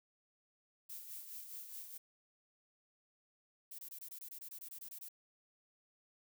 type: noise with tremolo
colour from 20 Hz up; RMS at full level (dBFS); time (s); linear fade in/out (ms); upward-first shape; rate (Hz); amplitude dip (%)
violet; -47; 0.89-1.98; 10; sine; 4.8; 50
type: noise bursts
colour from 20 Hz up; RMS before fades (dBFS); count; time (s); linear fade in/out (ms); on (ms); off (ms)
violet; -49; 14; 3.71-5.087; 5; 77; 23
effects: none